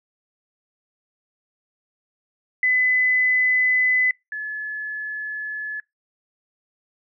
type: tone pair in turn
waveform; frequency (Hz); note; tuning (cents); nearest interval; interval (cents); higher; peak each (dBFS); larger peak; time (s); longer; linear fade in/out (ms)
sine; 2010 / 1715.5; B6 / A6; +30 / -44; minor third; 274; first; -16 / -26; first; 2.63-4.11 / 4.32-5.8; neither; 2
effects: noise-tail reverb RT60 0.2 s tail -25 dB re dry